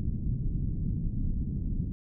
pink low-pass noise, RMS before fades -30 dBFS, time 0-1.92 s, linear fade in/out 0 ms, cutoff 220 Hz, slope 24 dB/octave, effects none

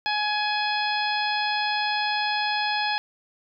harmonic tone, 840 Hz, G#5, 19 cents sharp, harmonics 1 / 2 / 3 / 4 / 5 / 6, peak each -26 / -29 / -31 / -32 / -33 / -34 dBFS, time 0.06-2.98 s, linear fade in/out 0 ms, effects none

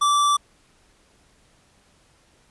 square tone, 1164 Hz, D6, 16 cents flat, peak -17 dBFS, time 0.01-0.37 s, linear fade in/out 10 ms, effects pink hiss -59 dBFS RMS until 2.5 s + resampled to 24000 Hz

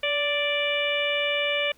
harmonic tone with a mistuned harmonic, 587.3 Hz, D5, in tune, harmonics 1 / 2 / 3 / 4 / 5 / 6, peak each -27 / -37 / -33 / -27 / -29 / -35 dBFS, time 0.03-1.72 s, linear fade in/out 5 ms, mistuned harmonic 1, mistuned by -30 cents, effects pink hiss -59 dBFS RMS until 1.77 s

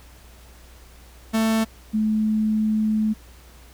45% pulse / sine tone pair in turn, 222.2 / 216.1 Hz, A3 / A3, +17 / -31 cents, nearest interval unison, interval 48 cents, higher first, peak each -18 dBFS, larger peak neither, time 1.33-1.65 / 1.93-3.14 s, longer second, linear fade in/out 20 ms, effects added 60 Hz sine -46 dBFS peak until 3.73 s + pink hiss -51 dBFS RMS until 3.73 s

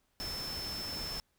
sine tone in noise, 5290 Hz, E8, 5 cents sharp, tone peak -38 dBFS, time 0.2-1.2 s, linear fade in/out 0 ms, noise pink, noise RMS -43 dBFS, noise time 0.2-1.2 s, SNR +2 dB, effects pink hiss -75 dBFS RMS until 1.38 s

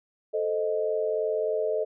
sine chord, A diminished, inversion none, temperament equal, 440 / 523.3 / 622.3 Hz, A4 / C5 / Eb5, 0 / 0 / 0 cents, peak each -27 / -33 / -28 dBFS, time 0.33-1.85 s, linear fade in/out 20 ms, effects none

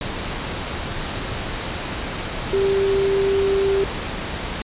sine tone in noise, 392 Hz, G4, in tune, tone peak -16 dBFS, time 2.53-3.84 s, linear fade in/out 2 ms, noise pink, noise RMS -27 dBFS, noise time 0.01-4.62 s, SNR +8 dB, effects resampled to 8000 Hz

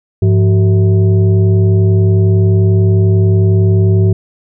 sine tone with frequency modulation, 102.4 Hz, G#2, 24 cents flat, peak -6 dBFS, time 0.22-4.13 s, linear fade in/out 5 ms, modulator 276 Hz, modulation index 0.66, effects none

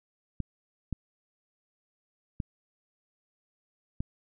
clicks, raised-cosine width 5 ms, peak -19 dBFS, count 4, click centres 0.403 / 0.927 / 2.402 / 4.005 s, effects none

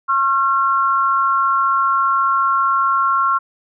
sine tone pair together, 1084 / 1369.1 Hz, C#6 / F6, -39 / -35 cents, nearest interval major third, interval 404 cents, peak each -16 dBFS, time 0.08-3.39 s, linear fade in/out 20 ms, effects none

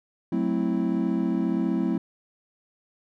triangle chord, F# half-diminished seventh, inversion none, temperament equal, 185 / 220 / 261.6 / 329.6 Hz, F#3 / A3 / C4 / E4, 0 / 0 / 0 / 0 cents, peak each -26 dBFS, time 0.32-1.98 s, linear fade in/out 5 ms, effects none

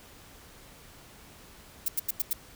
violet noise bursts, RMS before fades -27 dBFS, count 5, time 1.86-2.332 s, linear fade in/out 5 ms, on 24 ms, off 88 ms, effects pink hiss -52 dBFS RMS until 2.55 s

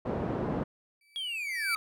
pink band-pass noise, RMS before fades -32 dBFS, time 0.05-0.64 s, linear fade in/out 10 ms, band 110 to 710 Hz, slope 12 dB/octave
35% pulse tone with exponential growth, 2309 Hz, D7, 30 cents flat, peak -24 dBFS, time 1.01-1.75 s, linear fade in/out 2 ms, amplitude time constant 160 ms
triangle linear sweep, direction down, 3322 to 1244.5 Hz, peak -31 dBFS, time 1.16-1.76 s, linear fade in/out 0 ms
effects none

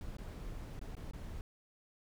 brown noise with dropouts, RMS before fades -44 dBFS, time 0.01-1.41 s, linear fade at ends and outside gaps 1 ms, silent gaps 0.168-0.184 / 0.793-0.814 / 0.952-0.967 / 1.111-1.134 s, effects none

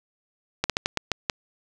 slowing click train, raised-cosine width 0.2 ms, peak -5 dBFS, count 7, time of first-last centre 0.64-1.298 s, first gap 57 ms, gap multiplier 1.26, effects none

